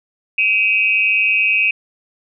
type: tone with amplitude modulation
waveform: sine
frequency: 2532 Hz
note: D#7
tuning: 30 cents sharp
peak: -8 dBFS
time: 0.38-1.71 s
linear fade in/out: 5 ms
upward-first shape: sine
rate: 209 Hz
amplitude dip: 95%
effects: none